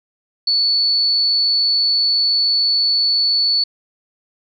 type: tone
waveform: sine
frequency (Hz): 4447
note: C#8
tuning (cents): +5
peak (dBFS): -13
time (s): 0.47-3.64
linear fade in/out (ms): 5
effects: none